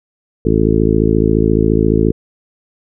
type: harmonic tone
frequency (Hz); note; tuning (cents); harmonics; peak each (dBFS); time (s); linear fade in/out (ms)
54.4; A1; -19; 1 / 2 / 3 / 4 / 5 / 6 / 7 / 8; -18 / -18 / -18 / -18 / -18 / -18 / -18 / -18; 0.45-2.12; 5
effects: none